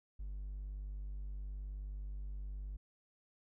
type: tone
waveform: triangle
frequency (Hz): 49.52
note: G1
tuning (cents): +18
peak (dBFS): -38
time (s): 0.19-2.77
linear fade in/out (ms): 10
effects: tanh soft clip ceiling -34 dBFS